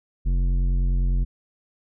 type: tone with tanh clipping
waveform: sine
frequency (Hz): 44.95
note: F#1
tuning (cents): -49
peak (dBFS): -20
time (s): 0.25-1.25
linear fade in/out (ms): 20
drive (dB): 11
effects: none